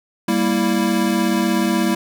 square chord, E diminished, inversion first, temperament equal with one note detuned, 196.68 / 233.1 / 329.6 Hz, G3 / Bb3 / E4, +6 / 0 / 0 cents, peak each -21 dBFS, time 0.28-1.95 s, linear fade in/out 5 ms, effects 9-bit

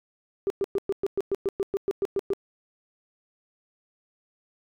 sine tone bursts, 393.6 Hz, G4, 7 cents sharp, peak -21 dBFS, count 14, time 0.47-2.334 s, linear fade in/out 0 ms, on 31 ms, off 110 ms, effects tanh soft clip ceiling -17 dBFS

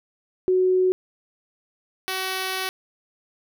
sine / 5% pulse tone pair in turn, 370 / 377.3 Hz, F#4 / F#4, 0 / +34 cents, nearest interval unison, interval 34 cents, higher second, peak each -16 / -14 dBFS, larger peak second, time 0.48-0.92 / 2.08-2.69 s, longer second, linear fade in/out 0 ms, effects none

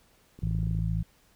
click train, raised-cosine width 3 ms, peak -33 dBFS, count 11, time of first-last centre 0.39-0.79 s, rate 25 Hz
harmonic tone, 54.5 Hz, A1, 16 cents flat, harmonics 1 / 2 / 3, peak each -30 / -30 / -30 dBFS, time 0.42-1.03 s, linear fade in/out 10 ms
effects pink hiss -63 dBFS RMS until 1.35 s

